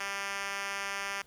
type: tone with band-pass filter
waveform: 5% pulse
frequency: 198.1 Hz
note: G3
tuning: 18 cents sharp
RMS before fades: -36 dBFS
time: 0-1.22 s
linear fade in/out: 5 ms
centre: 2900 Hz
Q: 0.53
effects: pink hiss -62 dBFS RMS until 1.26 s